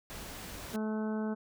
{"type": "noise", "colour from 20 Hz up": "pink", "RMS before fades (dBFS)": -44, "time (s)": [0.1, 0.76], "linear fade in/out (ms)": 0}
{"type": "harmonic tone", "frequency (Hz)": 216.3, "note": "A3", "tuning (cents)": -29, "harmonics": [1, 2, 3, 4, 5, 6, 7], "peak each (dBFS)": [-32, -39, -44, -46, -51, -51, -49], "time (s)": [0.73, 1.35], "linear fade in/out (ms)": 20}
{"effects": []}